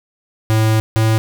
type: tone pair in turn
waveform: square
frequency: 110 / 110.77 Hz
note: A2 / A2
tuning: 0 / +12 cents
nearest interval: unison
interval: 12 cents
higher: second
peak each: -12 dBFS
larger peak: neither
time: 0.5-0.8 / 0.96-1.18 s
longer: first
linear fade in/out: 0 ms
effects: none